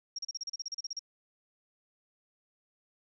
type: tone bursts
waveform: sine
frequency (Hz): 5588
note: F8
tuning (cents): 0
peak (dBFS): -34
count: 14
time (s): 0.16-0.993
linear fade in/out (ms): 5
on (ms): 27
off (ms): 35
effects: none